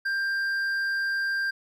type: tone with hard clipping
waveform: sine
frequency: 1587 Hz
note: G6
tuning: 21 cents sharp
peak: -26 dBFS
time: 0.05-1.51 s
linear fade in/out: 10 ms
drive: 5 dB
effects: none